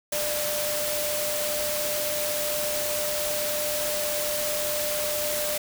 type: tone in noise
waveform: sine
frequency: 597 Hz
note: D5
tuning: 28 cents sharp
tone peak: -29 dBFS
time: 0.12-5.58 s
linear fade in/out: 5 ms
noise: white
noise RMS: -29 dBFS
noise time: 0.12-5.58 s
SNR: -3 dB
effects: none